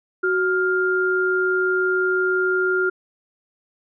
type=tone pair together; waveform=sine; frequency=371.2 / 1403 Hz; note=F#4 / F6; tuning=+6 / +8 cents; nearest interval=octave + major seventh; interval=2302 cents; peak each=-20 dBFS; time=0.23-2.9 s; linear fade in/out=10 ms; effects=none